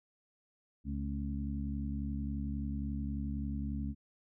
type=harmonic tone with a mistuned harmonic; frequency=71.2 Hz; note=C#2; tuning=47 cents sharp; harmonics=1 / 2 / 3 / 4; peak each=-37 / -42 / -39 / -43 dBFS; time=0.84-3.95 s; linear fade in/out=50 ms; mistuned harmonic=4; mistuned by=-47 cents; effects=none